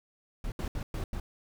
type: noise bursts at uneven times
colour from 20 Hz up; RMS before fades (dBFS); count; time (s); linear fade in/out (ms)
brown; -34; 5; 0.44-0.52 / 0.59-0.68 / 0.75-0.83 / 0.94-1.04 / 1.13-1.2; 2
effects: none